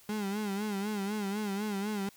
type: tone with vibrato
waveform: 35% pulse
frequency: 204.5 Hz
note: G#3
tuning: 26 cents flat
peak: -30 dBFS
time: 0.09-2.09 s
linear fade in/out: 2 ms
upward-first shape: sine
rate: 4 Hz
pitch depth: 89 cents each way
effects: white hiss -59 dBFS RMS until 2.16 s